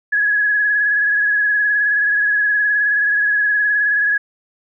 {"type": "tone with vibrato", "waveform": "sine", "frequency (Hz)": 1678, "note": "G#6", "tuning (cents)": 17, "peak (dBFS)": -13, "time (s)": [0.12, 4.18], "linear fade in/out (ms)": 10, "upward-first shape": "triangle", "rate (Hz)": 19, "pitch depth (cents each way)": 41, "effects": []}